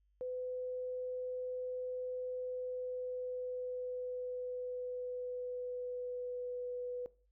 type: tone with pitch glide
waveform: sine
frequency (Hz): 504 to 493.9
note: B4 to B4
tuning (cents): +35 to 0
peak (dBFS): -37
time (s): 0.21-7.06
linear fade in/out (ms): 0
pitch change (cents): -35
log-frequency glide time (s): 2.36-6.75
effects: noise-tail reverb RT60 0.4 s tail -20 dB re dry + added 50 Hz sine -70 dBFS peak until 7.31 s

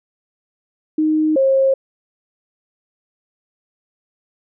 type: tone pair in turn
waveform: sine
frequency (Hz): 310.3 / 536.5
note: D#4 / C5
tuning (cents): -5 / +43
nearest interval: major sixth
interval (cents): 948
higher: second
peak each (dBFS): -13 / -11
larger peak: second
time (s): 0.98-1.36 / 1.36-1.74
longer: neither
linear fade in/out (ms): 5
effects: none

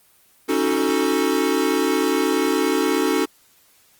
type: chord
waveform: square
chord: D# half-diminished seventh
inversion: third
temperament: equal with one note detuned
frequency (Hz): 277.2 / 313.7 / 370 / 440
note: C#4 / D#4 / F#4 / A4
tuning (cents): 0 / +14 / 0 / 0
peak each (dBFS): -24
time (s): 0.48-3.26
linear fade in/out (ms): 20
effects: white hiss -56 dBFS RMS until 3.99 s + Opus 24 kbps

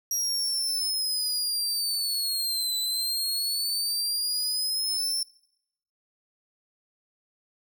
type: linear two-way sweep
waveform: sawtooth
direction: down then up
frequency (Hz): 5690 to 3993 to 5390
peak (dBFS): -23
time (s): 0.11-5.23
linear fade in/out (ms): 2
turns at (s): 2.78
effects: noise-tail reverb RT60 0.8 s tail -24 dB re dry

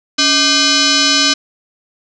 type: tone with frequency modulation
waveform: sine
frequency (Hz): 632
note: D#5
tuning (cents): +27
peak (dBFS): -9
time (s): 0.18-1.34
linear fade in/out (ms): 10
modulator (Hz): 913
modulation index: 5.9
effects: none

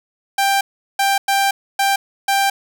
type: tone bursts at uneven times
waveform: sawtooth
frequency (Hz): 789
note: G5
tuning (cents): +11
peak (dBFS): -10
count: 5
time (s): 0.38-0.61 / 0.99-1.18 / 1.28-1.51 / 1.79-1.96 / 2.28-2.5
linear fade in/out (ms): 5
effects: none

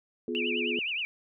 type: chord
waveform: sine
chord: F diminished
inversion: second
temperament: equal with one note detuned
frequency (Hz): 246.9 / 349.2 / 422.1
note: Cb4 / F4 / Ab4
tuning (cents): 0 / 0 / +28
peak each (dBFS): -34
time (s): 0.28-0.79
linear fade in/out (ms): 2
type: tone with vibrato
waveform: sine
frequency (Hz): 2637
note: E7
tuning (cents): 0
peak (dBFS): -29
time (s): 0.35-1.05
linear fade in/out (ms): 0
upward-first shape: triangle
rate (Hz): 9.7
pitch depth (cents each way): 240
effects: none

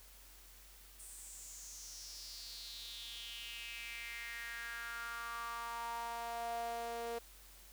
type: tone with high-pass filter sweep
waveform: sawtooth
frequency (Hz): 233.6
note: A#3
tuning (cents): +4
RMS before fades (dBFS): -45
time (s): 0.99-7.19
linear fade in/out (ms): 10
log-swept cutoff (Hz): 8900 to 520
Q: 5
effects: added 47 Hz sine -60 dBFS peak until 7.72 s + white hiss -60 dBFS RMS until 7.72 s

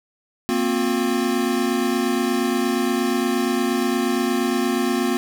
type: chord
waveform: square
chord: Bb suspended second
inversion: none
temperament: equal with one note detuned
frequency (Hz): 233.1 / 261.6 / 357.6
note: Bb3 / C4 / F4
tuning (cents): 0 / 0 / +41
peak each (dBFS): -24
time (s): 0.49-5.17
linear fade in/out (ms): 0
effects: none

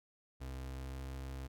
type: tone with pitch glide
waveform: 35% pulse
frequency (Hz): 65.4 to 66.31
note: C2 to C2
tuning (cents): 0 to +24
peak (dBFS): -40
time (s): 0.4-1.48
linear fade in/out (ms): 20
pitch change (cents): +24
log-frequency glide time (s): 0.58-1.01
effects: none

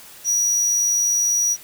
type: tone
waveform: square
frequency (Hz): 5800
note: F#8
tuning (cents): -35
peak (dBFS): -17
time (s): 0.24-1.57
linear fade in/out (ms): 50
effects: white hiss -43 dBFS RMS until 1.63 s

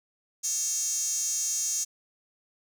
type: tone with high-pass filter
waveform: square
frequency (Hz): 246.9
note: B3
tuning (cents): 0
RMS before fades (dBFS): -29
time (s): 0.43-1.85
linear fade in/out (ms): 20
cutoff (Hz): 6500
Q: 8.7
effects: none

